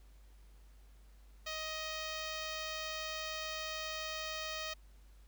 5% pulse tone with notch filter, 627 Hz, D#5, 13 cents sharp, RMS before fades -41 dBFS, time 1.46-4.74 s, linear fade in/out 10 ms, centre 8900 Hz, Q 0.69, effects added 50 Hz sine -56 dBFS peak until 5.27 s + pink hiss -70 dBFS RMS until 5.27 s

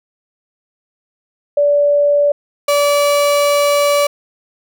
sine / 35% pulse tone pair in turn, 579 / 576.9 Hz, D5 / D5, -25 / -31 cents, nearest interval unison, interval 6 cents, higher first, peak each -9 / -9 dBFS, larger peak neither, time 1.57-2.32 / 2.68-4.07 s, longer second, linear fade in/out 5 ms, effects none

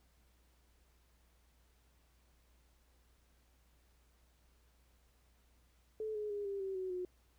sine tone with pitch steps, 434.3 / 421.4 / 409 / 396.9 / 385.1 / 373.7 / 362.7 Hz, A4 / G#4 / G#4 / G4 / G4 / F#4 / F#4, -23 / +25 / -26 / +22 / -31 / +17 / -34 cents, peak -37 dBFS, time 6-7.05 s, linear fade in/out 2 ms, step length 150 ms, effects added 60 Hz sine -68 dBFS peak until 7.38 s + pink hiss -74 dBFS RMS until 7.38 s

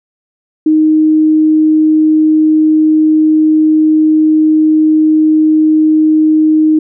sine tone, 311.1 Hz, D#4, in tune, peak -5 dBFS, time 0.66-6.79 s, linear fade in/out 5 ms, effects none

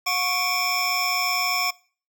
square tone cluster, 721 / 1109 / 2278 / 2406 / 5330 Hz, F#5 / C#6 / C#7 / D7 / E8, -45 / 0 / +47 / +41 / +18 cents, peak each -31 / -28 / -29 / -29 / -27 dBFS, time 0.06-1.71 s, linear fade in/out 10 ms, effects noise-tail reverb RT60 0.4 s tail -22 dB re dry

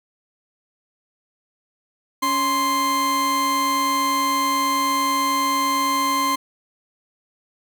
40% pulse tone pair together, 278.9 / 1046.5 Hz, C#4 / C6, +11 / 0 cents, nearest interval octave + major seventh, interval 2289 cents, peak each -26 / -18 dBFS, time 2.22-6.36 s, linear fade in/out 10 ms, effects none

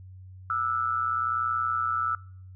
sine tone with amplitude modulation, 1318.5 Hz, E6, in tune, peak -21 dBFS, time 0.5-2.15 s, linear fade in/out 2 ms, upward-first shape sine, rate 121 Hz, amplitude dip 80%, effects noise-tail reverb RT60 0.6 s tail -25 dB re dry + added 93 Hz sine -43 dBFS peak until 2.55 s

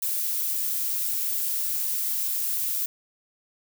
violet noise, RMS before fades -27 dBFS, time 0.02-2.86 s, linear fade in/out 5 ms, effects none

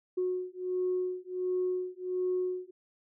sine beating tone pair, 365 / 366.4 Hz, F#4 / F#4, -24 / -17 cents, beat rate 1.4 Hz, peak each -32 / -32 dBFS, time 0.17-2.71 s, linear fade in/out 10 ms, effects tanh soft clip ceiling -22 dBFS

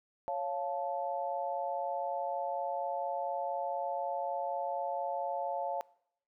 sine chord, Db augmented, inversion none, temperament equal with one note detuned, 554.4 / 698.5 / 873.9 Hz, Db5 / F5 / A5, 0 / 0 / -12 cents, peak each -37 / -36 / -37 dBFS, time 0.28-5.81 s, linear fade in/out 0 ms, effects noise-tail reverb RT60 0.7 s tail -22 dB re dry

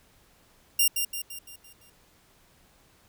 5% pulse tone with echo, 2794 Hz, F7, in tune, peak -10 dBFS, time 0.79-0.88 s, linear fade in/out 5 ms, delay 170 ms, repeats 6, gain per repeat -6 dB, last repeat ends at 1.9 s, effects pink hiss -61 dBFS RMS until 3.08 s

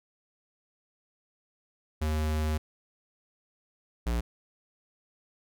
square tone pair in turn, 77.3 / 58.5 Hz, D#2 / A#1, -11 / +7 cents, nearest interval perfect fourth, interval 482 cents, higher first, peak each -27 dBFS, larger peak neither, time 2.01-2.58 / 4.06-4.21 s, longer first, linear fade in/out 10 ms, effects none

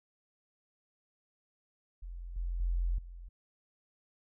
sine tone with level steps, 43.43 Hz, F1, 9 cents flat, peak -40 / -32 / -28 / -44 dBFS, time 2.02-3.29 s, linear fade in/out 10 ms, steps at 2.36 / 2.6 / 2.98 s, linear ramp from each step 5 ms, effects none

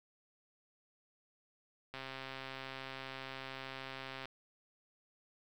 click train, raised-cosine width 0.3 ms, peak -28 dBFS, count 309, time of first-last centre 1.94-4.256 s, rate 133 Hz, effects 10-bit

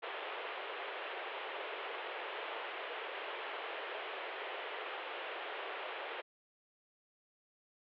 pink band-pass noise, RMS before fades -43 dBFS, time 0.02-6.22 s, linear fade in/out 20 ms, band 390 to 3300 Hz, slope 48 dB/octave, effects none

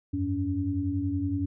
sine tone cluster, 88.1 / 98.8 / 282.7 Hz, F2 / G2 / C#4, +16 / +14 / +34 cents, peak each -32 / -32 / -28 dBFS, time 0.13-1.46 s, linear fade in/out 10 ms, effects none

